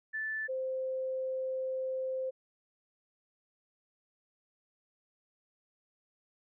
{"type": "tone pair in turn", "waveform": "sine", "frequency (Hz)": [1754, 521.5], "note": ["A6", "C5"], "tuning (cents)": [-6, -6], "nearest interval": "octave + major sixth", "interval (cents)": 2100, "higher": "first", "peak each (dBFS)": [-33, -32], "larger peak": "second", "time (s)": [[0.13, 0.48], [0.48, 2.31]], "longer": "second", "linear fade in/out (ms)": 20, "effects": []}